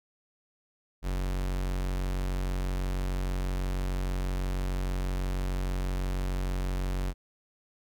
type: tone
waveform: 45% pulse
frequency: 46.25 Hz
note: F#1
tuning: in tune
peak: -28 dBFS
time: 1.02-7.14 s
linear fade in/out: 50 ms
effects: none